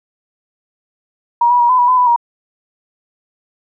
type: tone with pitch steps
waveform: sine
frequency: 949 / 975 / 954 / 1010 / 973 / 1011 / 991 / 947 Hz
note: A#5 / B5 / A#5 / B5 / B5 / B5 / B5 / A#5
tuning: +31 / -23 / +40 / +39 / -26 / +40 / +6 / +27 cents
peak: -8 dBFS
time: 1.41-2.162 s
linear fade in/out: 5 ms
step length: 94 ms
effects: none